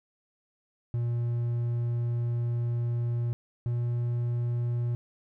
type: tone pair in turn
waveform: triangle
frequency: 118.9 / 119.8 Hz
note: A#2 / A#2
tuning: +35 / +48 cents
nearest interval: unison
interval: 13 cents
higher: second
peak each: -24 dBFS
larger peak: neither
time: 0.94-3.33 / 3.66-4.95 s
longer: first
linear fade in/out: 0 ms
effects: none